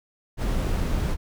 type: noise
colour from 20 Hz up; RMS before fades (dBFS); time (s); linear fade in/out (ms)
brown; -24; 0.37-1.17; 50
effects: none